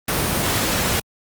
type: noise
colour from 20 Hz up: pink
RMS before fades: -20 dBFS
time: 0.08-1 s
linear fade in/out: 5 ms
effects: high-pass 60 Hz 12 dB/octave + Opus 24 kbps